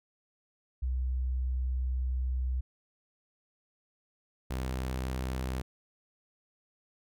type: tone pair in turn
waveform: sine / sawtooth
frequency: 63.5 / 64.24 Hz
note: B1 / C2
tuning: +49 / -31 cents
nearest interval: unison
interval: 20 cents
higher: second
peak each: -28 dBFS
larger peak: neither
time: 0.82-2.61 / 4.5-5.62 s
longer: first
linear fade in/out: 10 ms
effects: none